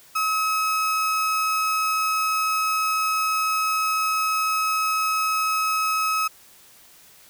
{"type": "tone", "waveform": "35% pulse", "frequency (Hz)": 1281, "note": "E6", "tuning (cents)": -50, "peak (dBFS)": -19, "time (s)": [0.15, 6.28], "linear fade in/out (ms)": 10, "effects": ["white hiss -51 dBFS RMS until 7.29 s"]}